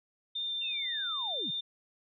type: tone with vibrato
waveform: sine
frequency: 3600 Hz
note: A7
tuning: 39 cents sharp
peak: -32 dBFS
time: 0.35-1.61 s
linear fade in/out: 10 ms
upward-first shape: sine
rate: 3.7 Hz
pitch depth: 9 cents each way
type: linear sweep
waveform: sine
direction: down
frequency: 2792 to 124.3 Hz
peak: -39 dBFS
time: 0.61-1.51 s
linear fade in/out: 10 ms
effects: none